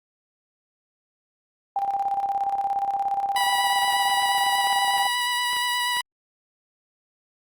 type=tone with tremolo; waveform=sine; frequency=794 Hz; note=G5; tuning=22 cents sharp; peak=-20 dBFS; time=1.76-5.07 s; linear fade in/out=2 ms; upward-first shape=square; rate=17 Hz; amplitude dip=55%
type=tone with vibrato; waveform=15% pulse; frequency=978 Hz; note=B5; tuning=17 cents flat; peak=-16 dBFS; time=3.36-6.01 s; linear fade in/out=2 ms; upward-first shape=square; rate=8.4 Hz; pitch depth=10 cents each way
type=clicks; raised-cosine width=0.3 ms; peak=-21 dBFS; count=12; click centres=3.833 / 3.926 / 4.098 / 4.222 / 4.384 / 4.464 / 4.671 / 4.726 / 4.98 / 5.532 / 5.567 / 5.969 s
effects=Opus 24 kbps